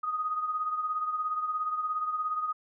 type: beating tone pair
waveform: sine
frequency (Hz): 1244.5 / 1261.5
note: D#6 / D#6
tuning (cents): 0 / +23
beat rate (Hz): 17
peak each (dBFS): -29 / -37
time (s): 0.03-2.53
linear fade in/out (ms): 10
effects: none